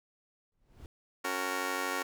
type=noise with exponential growth; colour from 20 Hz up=brown; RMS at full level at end=-43 dBFS; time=0.52-0.86 s; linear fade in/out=1 ms; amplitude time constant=72 ms
type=chord; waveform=10% pulse; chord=F# major; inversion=second; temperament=just; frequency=277.5 / 370 / 462.5 Hz; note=C#4 / F#4 / A#4; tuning=+2 / 0 / -14 cents; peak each=-29 dBFS; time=1.24-2.03 s; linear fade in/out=10 ms
effects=none